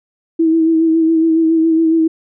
sine tone with vibrato, 324.4 Hz, E4, 28 cents flat, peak -9 dBFS, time 0.39-2.08 s, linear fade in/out 10 ms, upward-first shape sine, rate 7.2 Hz, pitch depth 29 cents each way, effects none

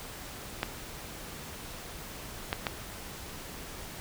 clicks, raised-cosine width 0.3 ms, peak -12 dBFS, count 3, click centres 0.631 / 2.529 / 2.668 s, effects pink hiss -43 dBFS RMS until 4 s

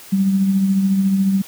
sine tone with tremolo, 193.8 Hz, G3, 20 cents flat, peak -11 dBFS, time 0.12-1.42 s, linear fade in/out 10 ms, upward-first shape triangle, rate 14 Hz, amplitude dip 45%, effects white hiss -40 dBFS RMS until 1.47 s + high-pass 60 Hz 12 dB/octave

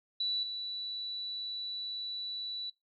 sine tone with level steps, 3951 Hz, B7, in tune, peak -29 / -35 dBFS, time 0.2-2.7 s, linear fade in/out 5 ms, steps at 0.43 s, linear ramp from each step 2 ms, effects noise-tail reverb RT60 0.2 s tail -20 dB re dry + MP3 96 kbps

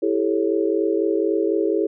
sine chord, A dominant seventh, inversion second, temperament just, 330 / 396 / 440 / 550 Hz, E4 / G4 / A4 / C#5, +2 / +18 / 0 / -14 cents, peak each -22 / -22 / -23 / -28 dBFS, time 0.02-1.87 s, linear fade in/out 10 ms, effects none

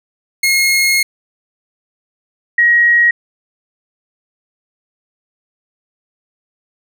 sawtooth / sine tone pair in turn, 2156 / 1894.8 Hz, C#7 / A#6, -49 / +28 cents, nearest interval major second, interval 223 cents, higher first, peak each -7 dBFS, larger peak neither, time 0.43-1.03 / 2.58-3.11 s, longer first, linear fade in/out 5 ms, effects none

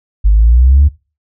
sine exponential sweep, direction up, 49 to 74.6 Hz, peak -3 dBFS, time 0.24-0.89 s, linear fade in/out 20 ms, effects noise-tail reverb RT60 0.3 s tail -20 dB re dry + tanh soft clip ceiling 0 dBFS

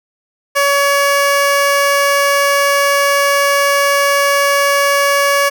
15% pulse tone, 564 Hz, C#5, 30 cents sharp, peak -4 dBFS, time 0.55-5.5 s, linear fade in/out 20 ms, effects none

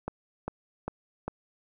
click train, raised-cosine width 1 ms, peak -18 dBFS, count 4, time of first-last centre 0.08-1.28 s, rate 2.5 Hz, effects none

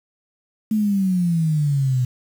sine exponential sweep, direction down, 220 to 123.6 Hz, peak -16 dBFS, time 0.71-2.05 s, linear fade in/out 5 ms, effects 7-bit

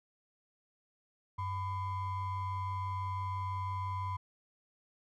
triangle ring-modulated tone, 549 Hz, C#5, 17 cents flat, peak -29 dBFS, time 1.38-4.17 s, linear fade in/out 10 ms, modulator 453 Hz, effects none

